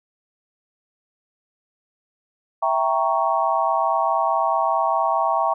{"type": "chord", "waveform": "sine", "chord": "E diminished seventh", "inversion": "none", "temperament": "equal", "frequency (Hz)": [659.3, 784, 932.3, 1108.7], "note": ["E5", "G5", "Bb5", "Db6"], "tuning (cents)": [0, 0, 0, 0], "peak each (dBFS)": -23, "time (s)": [2.62, 5.54], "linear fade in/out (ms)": 10, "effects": []}